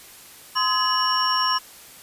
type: tone cluster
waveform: sine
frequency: 1030 / 1260 / 1692 / 2941 / 5520 Hz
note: C6 / D#6 / G#6 / F#7 / F8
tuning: -28 / +21 / +32 / -11 / -21 cents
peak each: -22 / -27 / -30 / -28 / -24 dBFS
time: 0.55-1.59 s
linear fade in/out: 20 ms
effects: white hiss -45 dBFS RMS until 2.02 s + resampled to 32000 Hz